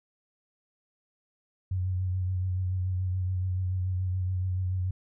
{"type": "tone with vibrato", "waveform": "sine", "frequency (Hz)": 92.2, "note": "F#2", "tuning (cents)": -6, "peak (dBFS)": -26, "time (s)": [1.71, 4.91], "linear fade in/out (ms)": 5, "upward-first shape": "triangle", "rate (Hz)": 7, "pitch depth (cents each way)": 37, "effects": []}